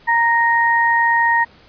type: tone pair together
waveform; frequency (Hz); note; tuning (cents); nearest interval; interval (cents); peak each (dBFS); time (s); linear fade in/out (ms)
sine; 930.5 / 1864.7; A#5 / A#6; -3 / 0; octave; 1203; -15; 0.07-1.45; 20
effects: pink hiss -48 dBFS RMS until 1.68 s + resampled to 11025 Hz